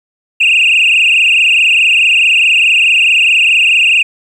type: tone with frequency modulation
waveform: sine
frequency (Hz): 2646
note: E7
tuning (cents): +6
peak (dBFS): -4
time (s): 0.4-4.03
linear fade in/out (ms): 10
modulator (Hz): 24.7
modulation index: 7.2
effects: tanh soft clip ceiling -3 dBFS + 7-bit